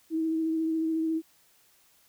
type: tone with vibrato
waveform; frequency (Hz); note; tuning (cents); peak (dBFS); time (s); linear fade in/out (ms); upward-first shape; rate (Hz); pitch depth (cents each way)
sine; 321.7; E4; -42; -25; 0.1-1.22; 50; triangle; 14; 22
effects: white hiss -63 dBFS RMS until 2.08 s